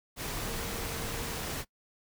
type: tone in noise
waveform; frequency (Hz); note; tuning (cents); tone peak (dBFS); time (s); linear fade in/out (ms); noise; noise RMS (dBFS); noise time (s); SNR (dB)
sine; 460.8; A#4; -20; -44; 0.42-1.42; 50; pink; -36; 0.16-1.65; -11
effects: noise-tail reverb RT60 0.1 s tail -22 dB re dry